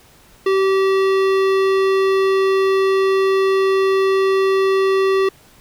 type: tone with hard clipping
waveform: sine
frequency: 385.6 Hz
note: G4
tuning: 28 cents flat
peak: -15 dBFS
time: 0.46-5.29 s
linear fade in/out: 5 ms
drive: 16 dB
effects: pink hiss -49 dBFS RMS until 5.6 s